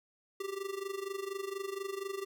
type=tone with amplitude modulation; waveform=square; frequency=392 Hz; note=G4; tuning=in tune; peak=-34 dBFS; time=0.4-2.25 s; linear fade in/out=5 ms; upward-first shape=sine; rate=24.2 Hz; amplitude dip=80%; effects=none